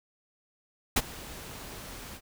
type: noise with ADSR envelope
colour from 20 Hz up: pink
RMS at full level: -21 dBFS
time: 0.96-2.21 s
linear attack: 8 ms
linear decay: 40 ms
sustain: -22 dB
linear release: 60 ms
effects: none